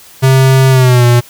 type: tone with pitch glide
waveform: square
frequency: 132.5 to 120.8 Hz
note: C3 to B2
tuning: +22 to -38 cents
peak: -5 dBFS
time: 0.22-1.21 s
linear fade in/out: 20 ms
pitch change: -160 cents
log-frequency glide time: 0.7-1.05 s
effects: white hiss -38 dBFS RMS until 1.29 s